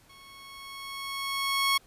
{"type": "tone with level ramp", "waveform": "15% pulse", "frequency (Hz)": 1100, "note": "C#6", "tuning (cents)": -14, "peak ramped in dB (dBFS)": [-45, -15], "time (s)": [0.09, 1.78], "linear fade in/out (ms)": 10, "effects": ["pink hiss -60 dBFS RMS until 1.86 s", "resampled to 32000 Hz"]}